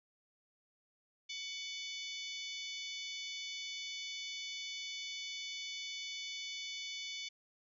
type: harmonic tone with a mistuned harmonic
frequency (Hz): 748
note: F#5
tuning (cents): +19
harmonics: 3 / 4 / 5 / 6 / 7 / 8 / 9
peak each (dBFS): -47 / -50 / -45 / -49 / -54 / -51 / -58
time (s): 1.29-7.29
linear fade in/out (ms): 10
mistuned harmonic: 5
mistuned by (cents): -110
effects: none